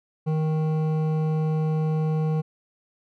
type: tone with hard clipping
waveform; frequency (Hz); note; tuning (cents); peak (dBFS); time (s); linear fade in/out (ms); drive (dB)
sine; 156.4; D#3; +9; -23; 0.26-2.42; 20; 11
effects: none